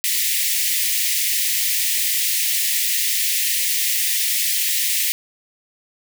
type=high-pass noise; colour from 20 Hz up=white; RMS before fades=-20 dBFS; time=0.04-5.12 s; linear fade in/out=0 ms; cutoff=1800 Hz; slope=96 dB/octave; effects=none